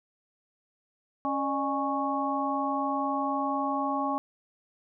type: harmonic tone with a mistuned harmonic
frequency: 276 Hz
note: C#4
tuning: 7 cents flat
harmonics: 1 / 2 / 3 / 4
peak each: -31 / -35 / -31 / -31 dBFS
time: 1.25-4.18 s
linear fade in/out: 0 ms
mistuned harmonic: 2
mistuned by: +150 cents
effects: none